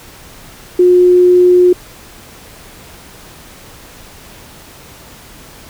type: tone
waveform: sine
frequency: 359.3 Hz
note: F4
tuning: 49 cents sharp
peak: -4 dBFS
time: 0.79-1.73 s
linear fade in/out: 5 ms
effects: pink hiss -37 dBFS RMS until 5.69 s